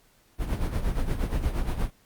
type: noise with tremolo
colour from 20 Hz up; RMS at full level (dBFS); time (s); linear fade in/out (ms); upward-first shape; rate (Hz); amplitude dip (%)
brown; -24; 0.38-1.91; 50; sine; 8.5; 65
effects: pink hiss -62 dBFS RMS until 2.05 s + Opus 48 kbps